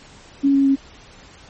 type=tone with pitch steps; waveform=sine; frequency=277.8 / 275.2 / 272.7 Hz; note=C#4 / C#4 / C#4; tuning=+4 / -12 / -28 cents; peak=-12 dBFS; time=0.43-0.76 s; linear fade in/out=20 ms; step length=110 ms; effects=pink hiss -45 dBFS RMS until 1.49 s + MP3 32 kbps